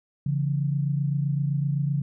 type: tone pair together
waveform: sine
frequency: 140.6 / 168.4 Hz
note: C#3 / E3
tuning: +25 / +37 cents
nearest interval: minor third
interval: 312 cents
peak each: -23 / -29 dBFS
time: 0.26-2.02 s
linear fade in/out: 5 ms
effects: none